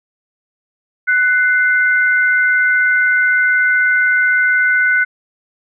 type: tone pair together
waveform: sine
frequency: 1492 / 2089 Hz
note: F#6 / C7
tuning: +14 / -3 cents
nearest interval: tritone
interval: 583 cents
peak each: -11 / -17 dBFS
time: 1.07-5.05 s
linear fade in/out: 20 ms
effects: none